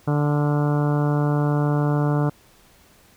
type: harmonic tone with a mistuned harmonic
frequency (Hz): 147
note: D3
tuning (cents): +2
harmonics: 1 / 2 / 3 / 4 / 5 / 6 / 7 / 8 / 9 / 10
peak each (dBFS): -19 / -25 / -29 / -31 / -33 / -35 / -36 / -37 / -38 / -39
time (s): 0.07-2.3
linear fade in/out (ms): 10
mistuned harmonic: 10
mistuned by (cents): -39
effects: pink hiss -54 dBFS RMS until 3.16 s